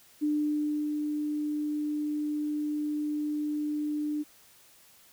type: tone with ADSR envelope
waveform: sine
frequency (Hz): 298.8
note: D4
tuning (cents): +30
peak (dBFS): -24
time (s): 0.21-4.24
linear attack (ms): 24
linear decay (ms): 660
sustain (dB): -4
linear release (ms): 28
effects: white hiss -58 dBFS RMS until 5.12 s